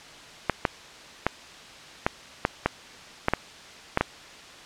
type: clicks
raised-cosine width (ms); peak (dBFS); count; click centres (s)
0.5; -5; 10; 0.497 / 0.652 / 1.266 / 2.065 / 2.451 / 2.66 / 3.284 / 3.336 / 3.974 / 4.01
effects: white hiss -45 dBFS RMS until 4.65 s + low-pass 5000 Hz 12 dB/octave